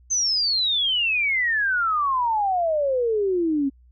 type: exponential sweep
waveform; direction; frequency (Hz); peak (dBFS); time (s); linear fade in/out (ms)
sine; down; 6300 to 266.8; -19; 0.1-3.7; 20
effects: added 61 Hz sine -50 dBFS peak until 3.91 s